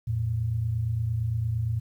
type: tone pair together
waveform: sine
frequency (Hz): 85.8 / 114.53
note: F2 / A#2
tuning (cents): -30 / -30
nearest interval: perfect fourth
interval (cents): 500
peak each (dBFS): -32 / -25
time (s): 0.07-1.8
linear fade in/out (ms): 10
effects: 10-bit